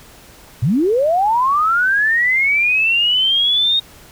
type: linear sweep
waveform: sine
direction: up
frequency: 99.6 to 3729 Hz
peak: -12 dBFS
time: 0.62-3.8 s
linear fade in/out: 10 ms
effects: pink hiss -43 dBFS RMS until 4.11 s